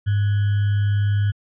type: tone with sample-and-hold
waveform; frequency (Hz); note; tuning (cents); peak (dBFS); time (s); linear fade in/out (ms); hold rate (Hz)
sine; 102.1; G#2; -29; -16; 0.06-1.32; 20; 1575
effects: resampled to 8000 Hz